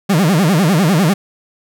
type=tone with vibrato; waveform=40% pulse; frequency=174.61 Hz; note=F3; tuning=in tune; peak=-9 dBFS; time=0.09-1.14 s; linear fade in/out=10 ms; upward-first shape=sine; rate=10 Hz; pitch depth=280 cents each way; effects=none